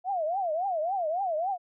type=tone with vibrato; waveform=sine; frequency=698.5 Hz; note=F5; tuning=in tune; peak=-26 dBFS; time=0.04-1.58 s; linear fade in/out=50 ms; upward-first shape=triangle; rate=3.6 Hz; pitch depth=270 cents each way; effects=none